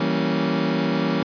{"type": "chord", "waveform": "30% pulse", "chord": "E diminished seventh", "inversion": "none", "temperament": "equal with one note detuned", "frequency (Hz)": [164.81, 193.97, 233.1, 277.2], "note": ["E3", "G3", "Bb3", "Db4"], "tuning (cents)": [0, -18, 0, 0], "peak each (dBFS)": -23, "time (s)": [0, 1.23], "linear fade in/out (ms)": 5, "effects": ["resampled to 11025 Hz"]}